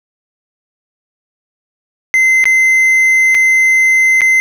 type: tone with dropouts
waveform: triangle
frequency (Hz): 2065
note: C7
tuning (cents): -23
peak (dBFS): -5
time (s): 2.14-4.4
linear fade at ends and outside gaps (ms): 0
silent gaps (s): 2.441-2.455 / 3.346-3.35 / 4.208-4.217
effects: none